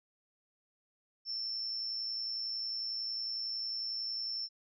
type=tone with amplitude modulation; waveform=sine; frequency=5370 Hz; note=E8; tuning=31 cents sharp; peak=-33 dBFS; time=1.25-4.49 s; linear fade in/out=50 ms; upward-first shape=sine; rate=111 Hz; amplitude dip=40%; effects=none